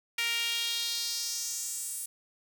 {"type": "tone with high-pass filter sweep", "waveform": "sawtooth", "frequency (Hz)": 466.2, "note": "A#4", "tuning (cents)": 0, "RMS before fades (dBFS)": -33, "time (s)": [0.18, 2.06], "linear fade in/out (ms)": 5, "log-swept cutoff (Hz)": [2300, 9700], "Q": 2.7, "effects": []}